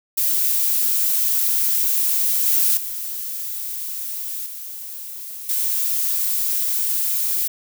violet noise with level steps, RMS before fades -19 / -17 / -28 / -33 / -21 dBFS, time 0.17-7.48 s, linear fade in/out 10 ms, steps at 2.46 / 2.77 / 4.46 / 5.49 s, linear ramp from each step 2 ms, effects none

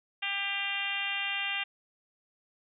harmonic tone, 397.9 Hz, G4, 26 cents sharp, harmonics 2 / 3 / 4 / 5 / 6 / 7 / 8 / 9, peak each -42 / -45 / -40 / -38 / -37 / -34 / -38 / -44 dBFS, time 0.22-1.64 s, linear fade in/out 10 ms, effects none

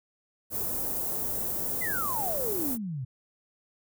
white band-stop noise, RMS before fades -31 dBFS, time 0.5-2.78 s, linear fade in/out 50 ms, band 600 to 14000 Hz, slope 12 dB/octave
sine exponential sweep, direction down, 2093 to 120 Hz, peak -31 dBFS, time 1.81-3.05 s, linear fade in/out 10 ms
effects none

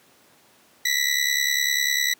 20% pulse ring-modulated tone, 1967 Hz, B6, 7 cents flat, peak -12 dBFS, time 0.85-2.14 s, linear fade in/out 5 ms, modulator 35 Hz, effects pink hiss -56 dBFS RMS until 2.19 s + high-pass 200 Hz 12 dB/octave

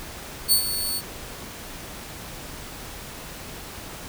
10% pulse tone with ADSR envelope, 4449 Hz, C#8, 5 cents sharp, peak -7 dBFS, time 0.48-1.02 s, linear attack 39 ms, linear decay 94 ms, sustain -11 dB, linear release 50 ms, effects pink hiss -38 dBFS RMS until 4.08 s

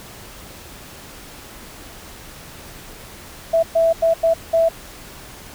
sine tone bursts at uneven times, 659.3 Hz, E5, in tune, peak -12 dBFS, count 5, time 3.53-3.63 / 3.75-3.93 / 4.02-4.14 / 4.23-4.34 / 4.53-4.69 s, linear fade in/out 10 ms, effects pink hiss -39 dBFS RMS until 5.54 s

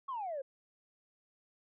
sine exponential sweep, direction down, 1128 to 520 Hz, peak -35 dBFS, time 0.08-0.42 s, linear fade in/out 10 ms, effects tanh soft clip ceiling -32 dBFS

